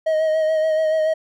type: tone with vibrato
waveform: triangle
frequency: 630 Hz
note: D#5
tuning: 21 cents sharp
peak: -14 dBFS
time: 0.06-1.14 s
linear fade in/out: 10 ms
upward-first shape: sine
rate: 7 Hz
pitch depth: 27 cents each way
effects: none